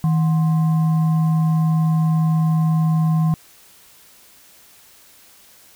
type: tone with frequency modulation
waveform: sine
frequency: 160 Hz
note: D#3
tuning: 49 cents sharp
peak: -14 dBFS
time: 0.04-3.34 s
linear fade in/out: 0 ms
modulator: 891 Hz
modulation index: 0.22
effects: white hiss -49 dBFS RMS until 5.75 s